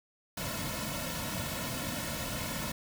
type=noise with comb filter; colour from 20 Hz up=pink; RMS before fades=-36 dBFS; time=0.37-2.72 s; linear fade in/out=5 ms; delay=2.5 ms; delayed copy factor=-0.9; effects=none